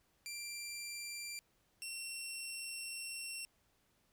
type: tone pair in turn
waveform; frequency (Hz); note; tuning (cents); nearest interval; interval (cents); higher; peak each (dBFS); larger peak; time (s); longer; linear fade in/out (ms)
15% pulse; 2365 / 2721; D7 / F7; +12 / -46; major second; 242; second; -36 / -35; second; 0.26-1.39 / 1.82-3.45; second; 0
effects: pink hiss -75 dBFS RMS until 4.12 s